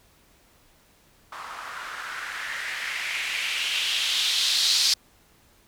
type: noise with low-pass filter sweep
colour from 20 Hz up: violet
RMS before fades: -27 dBFS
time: 1.32-4.94 s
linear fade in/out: 5 ms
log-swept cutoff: 1100 to 4600 Hz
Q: 3
effects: pink hiss -59 dBFS RMS until 5.67 s